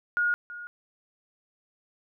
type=tone with echo; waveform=sine; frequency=1435 Hz; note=F6; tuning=47 cents sharp; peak=-22 dBFS; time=0.17-0.34 s; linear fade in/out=0 ms; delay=330 ms; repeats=1; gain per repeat=-15 dB; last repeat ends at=0.67 s; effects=none